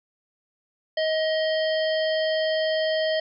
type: harmonic tone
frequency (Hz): 631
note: D#5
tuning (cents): +24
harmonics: 1 / 3 / 5 / 7 / 8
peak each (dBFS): -22 / -31 / -32 / -36 / -38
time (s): 0.97-3.2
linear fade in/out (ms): 5
effects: none